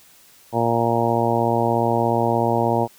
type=harmonic tone; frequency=116.8 Hz; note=A#2; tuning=4 cents sharp; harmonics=1 / 2 / 3 / 4 / 5 / 6 / 7 / 8; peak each=-25 / -25 / -25 / -25 / -25 / -25 / -25 / -25 dBFS; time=0.52-2.88 s; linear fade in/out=50 ms; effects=white hiss -51 dBFS RMS until 2.98 s